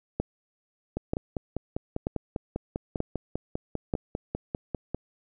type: two click trains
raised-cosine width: 2 ms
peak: -16 / -13 dBFS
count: 21 / 5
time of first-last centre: 0.97-4.946 / 0.2-3.938 s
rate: 5.03 / 1.07 Hz
effects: none